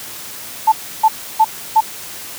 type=tone bursts; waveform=sine; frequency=880 Hz; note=A5; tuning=in tune; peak=-6 dBFS; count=4; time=0.67-1.808 s; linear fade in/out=10 ms; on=52 ms; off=310 ms; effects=white hiss -31 dBFS RMS until 2.38 s + high-pass 60 Hz 12 dB/octave